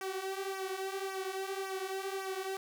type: tone with flanger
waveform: sawtooth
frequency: 384.2 Hz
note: G4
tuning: 35 cents flat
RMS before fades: -38 dBFS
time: 0.01-2.57 s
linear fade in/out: 2 ms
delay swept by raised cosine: 0.24 to 6.14 ms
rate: 1.8 Hz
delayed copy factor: -0.7
effects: none